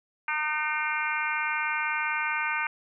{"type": "harmonic tone with a mistuned harmonic", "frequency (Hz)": 305, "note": "D#4", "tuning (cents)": -34, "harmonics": [3, 4, 5, 6, 7, 8, 9], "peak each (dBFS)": [-33, -34, -31, -39, -33, -33, -40], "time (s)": [0.28, 2.67], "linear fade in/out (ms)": 2, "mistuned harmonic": 8, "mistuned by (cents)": -40, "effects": []}